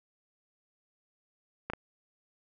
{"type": "clicks", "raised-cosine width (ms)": 0.5, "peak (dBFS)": -19, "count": 2, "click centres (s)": [1.7, 1.735], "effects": []}